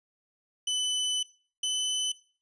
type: tone pair in turn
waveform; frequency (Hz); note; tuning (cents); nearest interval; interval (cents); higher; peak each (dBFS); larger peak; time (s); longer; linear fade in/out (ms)
sawtooth; 3005 / 3019; F#7 / F#7; +26 / +34; unison; 8; second; -23; neither; 0.67-1.23 / 1.63-2.12; first; 5
effects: noise-tail reverb RT60 0.4 s tail -19 dB re dry + resampled to 22050 Hz